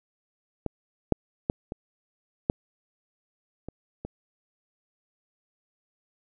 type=clicks; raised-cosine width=2 ms; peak=-15 / -6 / -10 / -20 / -8 / -23 / -21 dBFS; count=7; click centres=0.663 / 1.123 / 1.499 / 1.721 / 2.499 / 3.686 / 4.05 s; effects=none